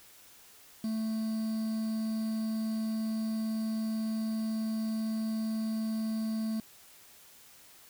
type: tone with quantisation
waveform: triangle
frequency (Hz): 220.5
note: A3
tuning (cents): +4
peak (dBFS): -28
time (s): 0.84-6.6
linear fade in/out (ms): 2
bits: 8
effects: white hiss -56 dBFS RMS until 7.89 s